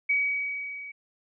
sine tone with level ramp, 2267 Hz, C#7, 38 cents sharp, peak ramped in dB -20 to -38 dBFS, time 0.09-0.92 s, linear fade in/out 10 ms, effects none

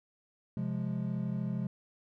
triangle chord, F minor, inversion second, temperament equal, 130.81 / 174.61 / 207.7 Hz, C3 / F3 / Ab3, 0 / 0 / 0 cents, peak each -34 dBFS, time 0.57-1.67 s, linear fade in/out 2 ms, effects none

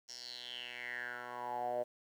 10% pulse tone with band-pass filter sweep, 122.3 Hz, B2, 16 cents flat, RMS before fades -42 dBFS, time 0.08-1.84 s, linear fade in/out 20 ms, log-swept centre 5700 to 580 Hz, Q 6.8, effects 11-bit

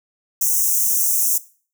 white high-pass noise, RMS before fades -18 dBFS, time 0.41-1.38 s, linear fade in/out 5 ms, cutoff 5700 Hz, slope 96 dB/octave, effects noise-tail reverb RT60 0.4 s tail -18 dB re dry

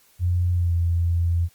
sine tone with pitch glide, 88.6 to 85.34 Hz, F2 to F2, +25 to -39 cents, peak -18 dBFS, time 0.19-1.49 s, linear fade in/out 50 ms, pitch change -64 cents, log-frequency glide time 0.54-0.73 s, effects white hiss -58 dBFS RMS until 1.54 s + Opus 48 kbps

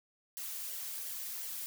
blue noise with flanger, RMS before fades -41 dBFS, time 0.37-1.66 s, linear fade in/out 0 ms, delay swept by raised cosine 0.78 to 3.08 ms, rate 2.8 Hz, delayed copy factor -0.5, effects none

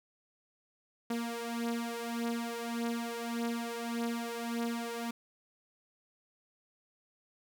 sawtooth beating tone pair, 233.1 / 234.8 Hz, A#3 / A#3, 0 / +13 cents, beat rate 1.7 Hz, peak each -32 / -34 dBFS, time 1.1-5.11 s, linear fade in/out 5 ms, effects none

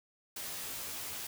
white noise with comb filter, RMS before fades -41 dBFS, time 0.36-1.27 s, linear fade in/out 5 ms, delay 16 ms, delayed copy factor -0.65, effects none

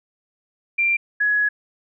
sine tone pair in turn, 2371 / 1679.9 Hz, D7 / G#6, +16 / +19 cents, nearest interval tritone, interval 597 cents, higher first, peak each -16 dBFS, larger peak neither, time 0.78-0.97 / 1.2-1.49 s, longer second, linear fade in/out 10 ms, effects none

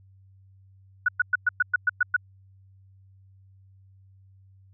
sine tone bursts, 1471 Hz, F#6, 11 cents flat, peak -17 dBFS, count 9, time 1.06-2.165 s, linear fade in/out 5 ms, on 25 ms, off 110 ms, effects added 96 Hz sine -52 dBFS peak until 4.73 s

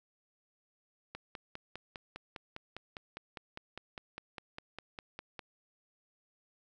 click train, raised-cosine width 0.3 ms, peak -26 dBFS, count 22, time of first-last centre 1.15-5.392 s, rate 4.95 Hz, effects none

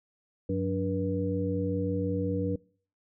harmonic tone with a mistuned harmonic, 96.3 Hz, G2, 30 cents flat, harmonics 1 / 2 / 3 / 5, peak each -32 / -32 / -32 / -32 dBFS, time 0.49-2.56 s, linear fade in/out 5 ms, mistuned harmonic 2, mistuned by -100 cents, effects noise-tail reverb RT60 0.5 s tail -25 dB re dry

